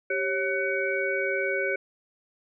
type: tone cluster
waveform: sine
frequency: 391.2 / 549 / 1505 / 2251 Hz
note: G4 / C#5 / F#6 / C#7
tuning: -4 / -17 / +29 / +26 cents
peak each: -30 dBFS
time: 0.1-1.76 s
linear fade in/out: 5 ms
effects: none